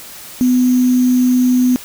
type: tone with sample-and-hold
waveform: sine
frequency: 250.9 Hz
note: B3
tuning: 28 cents sharp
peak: -9 dBFS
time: 0.41-1.76 s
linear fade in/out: 0 ms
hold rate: 6300 Hz
effects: white hiss -34 dBFS RMS until 1.84 s